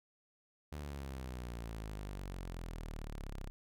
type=exponential sweep; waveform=sawtooth; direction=down; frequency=75.4 to 32.3 Hz; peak=-38 dBFS; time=0.72-3.5 s; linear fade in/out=0 ms; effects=none